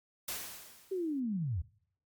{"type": "noise with exponential decay", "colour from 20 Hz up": "white", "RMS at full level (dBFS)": -36, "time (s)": [0.28, 1.2], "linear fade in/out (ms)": 5, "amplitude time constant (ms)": 200}
{"type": "linear sweep", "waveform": "sine", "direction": "down", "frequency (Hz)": [392, 70.6], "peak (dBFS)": -31, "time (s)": [0.91, 1.62], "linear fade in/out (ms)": 10}
{"effects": ["noise-tail reverb RT60 0.6 s tail -21 dB re dry", "MP3 96 kbps"]}